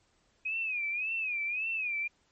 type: tone with vibrato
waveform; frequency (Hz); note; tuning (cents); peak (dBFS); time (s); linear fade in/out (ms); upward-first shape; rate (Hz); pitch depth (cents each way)
sine; 2501; D#7; +8; -30; 0.45-2.08; 10; sine; 1.8; 130
effects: pink hiss -70 dBFS RMS until 2.31 s + MP3 32 kbps